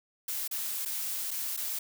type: noise with dropouts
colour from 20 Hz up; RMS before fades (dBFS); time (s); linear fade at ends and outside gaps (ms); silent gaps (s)
blue; -34; 0.28-1.79; 5; 0.478-0.511 / 0.852-0.857 / 1.308-1.312 / 1.566-1.573
effects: none